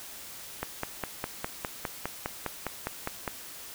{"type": "click train", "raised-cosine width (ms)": 0.5, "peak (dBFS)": -15, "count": 14, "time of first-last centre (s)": [0.63, 3.278], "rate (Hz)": 4.91, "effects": ["white hiss -44 dBFS RMS until 3.74 s"]}